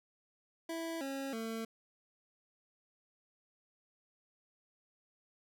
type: tone with pitch steps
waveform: 25% pulse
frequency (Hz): 329.6 / 272.4 / 225.1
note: E4 / C#4 / A3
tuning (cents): 0 / -30 / +40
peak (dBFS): -34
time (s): 0.69-1.65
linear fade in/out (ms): 5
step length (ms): 320
effects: none